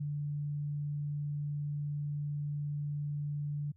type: tone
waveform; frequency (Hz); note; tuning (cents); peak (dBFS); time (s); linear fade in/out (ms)
sine; 146.2; D3; -7; -33; 0-3.72; 10
effects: added 90 Hz sine -60 dBFS peak until 3.76 s